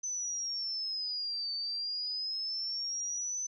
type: exponential two-way sweep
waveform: sine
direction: down then up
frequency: 6100 to 4551 to 6100 Hz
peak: -33 dBFS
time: 0.03-3.47 s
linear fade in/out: 10 ms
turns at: 1.53 s
effects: none